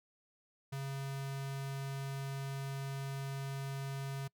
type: tone with notch filter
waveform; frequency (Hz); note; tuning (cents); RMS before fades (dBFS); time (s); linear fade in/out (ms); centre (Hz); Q
square; 137; C#3; -20; -40; 0.72-4.28; 10; 310; 1.1
effects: noise-tail reverb RT60 0.1 s tail -25 dB re dry